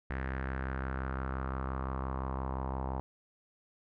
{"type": "tone with low-pass filter sweep", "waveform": "sawtooth", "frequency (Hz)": 65.8, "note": "C2", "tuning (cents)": 10, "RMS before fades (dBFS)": -36, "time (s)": [0.1, 3], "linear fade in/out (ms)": 0, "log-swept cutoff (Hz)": [1800, 900], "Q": 3.9, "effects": []}